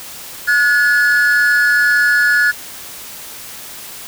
triangle tone pair together, 1449.8 / 1708 Hz, F#6 / G#6, -36 / +48 cents, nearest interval minor third, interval 284 cents, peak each -11 dBFS, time 0.47-2.52 s, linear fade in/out 20 ms, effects white hiss -32 dBFS RMS until 4.07 s

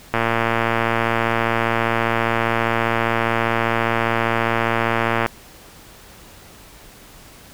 click train, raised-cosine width 0.5 ms, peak -3 dBFS, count 590, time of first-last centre 0.14-5.262 s, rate 115 Hz, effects pink hiss -44 dBFS RMS until 7.53 s

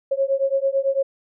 sine beating tone pair, 540 / 549 Hz, C#5 / C#5, -45 / -17 cents, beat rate 9 Hz, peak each -21 dBFS, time 0.11-1.03 s, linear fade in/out 10 ms, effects none

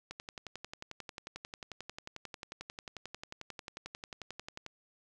click train, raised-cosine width 0.2 ms, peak -25 dBFS, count 52, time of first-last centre 0.11-4.664 s, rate 11.2 Hz, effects none

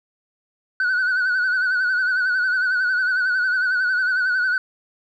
sine tone with vibrato, 1492 Hz, F#6, 14 cents sharp, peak -15 dBFS, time 0.8-4.58 s, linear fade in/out 2 ms, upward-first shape sine, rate 11 Hz, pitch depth 61 cents each way, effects tanh soft clip ceiling -16 dBFS

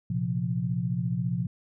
sine chord, Bb suspended second, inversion none, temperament just, 116.54 / 131.11 / 174.81 Hz, Bb2 / C3 / F3, 0 / +4 / +2 cents, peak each -31 / -30 / -29 dBFS, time 0.1-1.47 s, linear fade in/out 5 ms, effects none

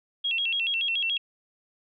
sine tone with vibrato, 2978 Hz, F#7, 11 cents sharp, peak -24 dBFS, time 0.24-1.18 s, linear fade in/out 10 ms, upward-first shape square, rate 7 Hz, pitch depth 170 cents each way, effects none

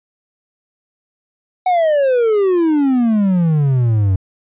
triangle exponential sweep, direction down, 752 to 91.9 Hz, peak -9 dBFS, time 1.66-4.16 s, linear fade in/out 5 ms, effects resampled to 8000 Hz

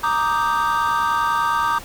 triangle chord, Eb major seventh, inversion second, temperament equal, 932.3 / 1174.7 / 1244.5 / 1568 Hz, Bb5 / D6 / Eb6 / G6, 0 / 0 / 0 / 0 cents, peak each -19 / -19 / -21 / -23 dBFS, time 0.03-1.79 s, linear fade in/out 10 ms, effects tanh soft clip ceiling -10 dBFS + pink hiss -38 dBFS RMS until 1.84 s

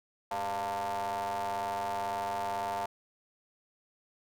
40% pulse ring-modulated tone, 98 Hz, G2, in tune, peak -28 dBFS, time 0.31-2.86 s, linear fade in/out 5 ms, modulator 795 Hz, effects none

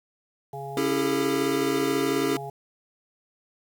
harmonic tone, 138.59 Hz, C#3, in tune, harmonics 1 / 3 / 5 / 6, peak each -38 / -38 / -38 / -38 dBFS, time 0.53-2.5 s, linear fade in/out 5 ms
square chord, A dominant seventh, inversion first, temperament equal with one note detuned, 277.2 / 329.6 / 401.4 / 440 Hz, C#4 / E4 / G4 / A4, 0 / 0 / +41 / 0 cents, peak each -28 / -30 / -28 / -31 dBFS, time 0.77-2.37 s, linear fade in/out 2 ms
effects 9-bit

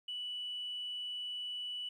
sine tone, 2960 Hz, F#7, in tune, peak -37 dBFS, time 0.08-1.89 s, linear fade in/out 5 ms, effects tanh soft clip ceiling -33 dBFS + 12-bit

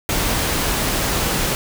pink noise, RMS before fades -20 dBFS, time 0.09-1.55 s, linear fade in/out 0 ms, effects none

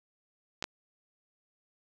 clicks, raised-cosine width 0.2 ms, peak -16 dBFS, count 2, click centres 0.625 / 0.641 s, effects none

